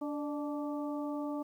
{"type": "harmonic tone with a mistuned harmonic", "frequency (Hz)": 290.8, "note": "D4", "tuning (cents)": -17, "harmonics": [1, 2, 3, 4], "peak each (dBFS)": [-35, -41, -45, -47], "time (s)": [0.01, 1.43], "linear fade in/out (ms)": 10, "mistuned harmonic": 2, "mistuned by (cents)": 46, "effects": ["11-bit"]}